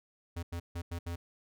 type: tone bursts at uneven times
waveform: square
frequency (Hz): 85.7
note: F2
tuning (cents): -32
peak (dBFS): -36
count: 5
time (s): 0.36-0.43 / 0.52-0.6 / 0.75-0.82 / 0.91-0.99 / 1.06-1.16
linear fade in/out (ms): 10
effects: none